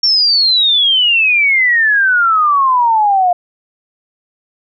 sine exponential sweep, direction down, 5510 to 700 Hz, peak -8 dBFS, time 0.03-3.33 s, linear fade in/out 5 ms, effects none

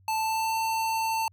square tone with pitch glide, 880 to 893.8 Hz, A5 to A5, 0 to +27 cents, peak -26 dBFS, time 0.08-1.28 s, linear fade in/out 2 ms, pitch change +27 cents, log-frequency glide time 0.18-0.55 s, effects added 95 Hz sine -56 dBFS peak until 1.32 s

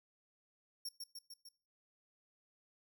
sawtooth tone with echo, 5510 Hz, F8, 24 cents flat, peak -38 dBFS, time 0.85-0.89 s, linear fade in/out 5 ms, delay 150 ms, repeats 4, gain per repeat -3 dB, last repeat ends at 1.49 s, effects noise-tail reverb RT60 0.4 s tail -22 dB re dry

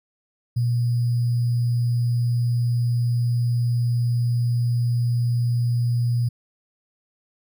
sine tone with sample-and-hold, 119.9 Hz, A#2, 49 cents sharp, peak -18 dBFS, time 0.56-6.29 s, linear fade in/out 10 ms, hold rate 4900 Hz, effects none

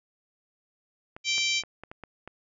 clicks, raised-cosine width 0.5 ms, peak -26 dBFS, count 7, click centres 1.165 / 1.381 / 1.636 / 1.836 / 1.915 / 2.037 / 2.276 s
harmonic tone, 780 Hz, G5, 9 cents flat, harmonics 3 / 4 / 5 / 6 / 7 / 8 / 9, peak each -28 / -30 / -32 / -34 / -35 / -36 / -37 dBFS, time 1.24-1.63 s, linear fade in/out 50 ms
effects none

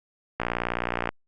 click train, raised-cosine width 0.5 ms, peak -10 dBFS, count 42, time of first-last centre 0.4-1.09 s, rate 59.4 Hz, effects Opus 48 kbps

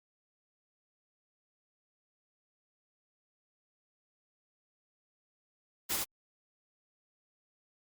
white noise with echo, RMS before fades -32 dBFS, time 5.89-5.98 s, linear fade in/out 20 ms, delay 68 ms, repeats 1, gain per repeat -2 dB, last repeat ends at 6.048 s, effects Opus 48 kbps

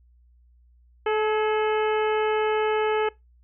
harmonic tone with a mistuned harmonic, 431.2 Hz, A4, 35 cents flat, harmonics 1 / 2 / 3 / 4 / 5 / 6 / 7, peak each -22 / -28 / -32 / -34 / -36 / -38 / -39 dBFS, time 1.06-3.09 s, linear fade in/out 5 ms, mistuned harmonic 4, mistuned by -50 cents, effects noise-tail reverb RT60 0.2 s tail -23 dB re dry + added 60 Hz sine -54 dBFS peak until 3.43 s

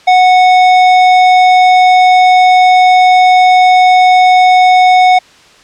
sine tone with tanh clipping, 736 Hz, F#5, 9 cents flat, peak -5 dBFS, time 0.07-5.19 s, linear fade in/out 10 ms, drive 16 dB, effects white hiss -41 dBFS RMS until 5.63 s + low-pass 5000 Hz 12 dB/octave

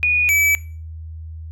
sine / square tone pair in turn, 2461 / 2298 Hz, D#7 / D7, -20 / -38 cents, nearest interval minor second, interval 118 cents, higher first, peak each -13 / -14 dBFS, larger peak first, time 0.03-0.29 / 0.29-0.55 s, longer neither, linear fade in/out 0 ms, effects noise-tail reverb RT60 0.4 s tail -20 dB re dry + added 80 Hz sine -30 dBFS peak until 1.51 s

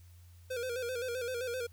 square tone with vibrato, 492.8 Hz, B4, 4 cents flat, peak -35 dBFS, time 0.5-1.67 s, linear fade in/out 10 ms, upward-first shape square, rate 7.7 Hz, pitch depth 71 cents each way, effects added 87 Hz sine -53 dBFS peak until 1.72 s + white hiss -67 dBFS RMS until 1.72 s

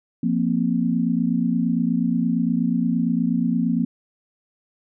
sine chord, F suspended fourth, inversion none, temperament equal, 174.61 / 233.1 / 261.6 Hz, F3 / Bb3 / C4, 0 / 0 / 0 cents, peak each -23 / -21 / -24 dBFS, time 0.23-3.85 s, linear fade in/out 5 ms, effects none

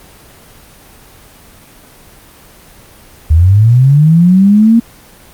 sine linear sweep, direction up, 74.4 to 234.3 Hz, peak -3 dBFS, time 3.3-4.8 s, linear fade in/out 10 ms, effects pink hiss -39 dBFS RMS until 5.33 s + Opus 24 kbps

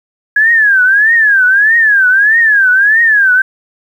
sine tone with vibrato, 1661.2 Hz, G#6, in tune, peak -5 dBFS, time 0.36-3.42 s, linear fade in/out 5 ms, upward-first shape triangle, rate 1.6 Hz, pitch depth 220 cents each way, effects 7-bit

